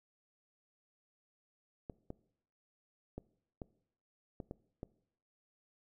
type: clicks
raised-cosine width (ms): 2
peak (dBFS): -29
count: 7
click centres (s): 1.898 / 2.104 / 3.18 / 3.618 / 4.402 / 4.511 / 4.831
effects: noise-tail reverb RT60 0.7 s tail -21 dB re dry